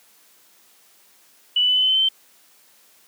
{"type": "tone with pitch steps", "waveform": "sine", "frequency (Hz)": [2960, 2981, 3001, 3022, 3043, 3064, 3086, 3107], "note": ["F#7", "F#7", "F#7", "F#7", "F#7", "G7", "G7", "G7"], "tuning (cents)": [0, 12, 24, 36, 48, -40, -28, -16], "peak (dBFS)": -15, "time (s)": [1.56, 2.088], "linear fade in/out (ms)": 5, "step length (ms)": 66, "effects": ["white hiss -55 dBFS RMS until 3.07 s", "high-pass 200 Hz 12 dB/octave"]}